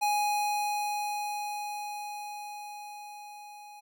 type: tone with level ramp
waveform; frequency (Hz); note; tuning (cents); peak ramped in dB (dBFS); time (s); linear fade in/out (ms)
square; 830.6; G#5; 0; -25 to -47; 0.01-3.81; 20
effects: none